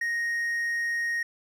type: tone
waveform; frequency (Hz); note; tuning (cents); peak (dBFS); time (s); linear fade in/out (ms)
triangle; 1868; A#6; +3; -24; 0.01-1.23; 5
effects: none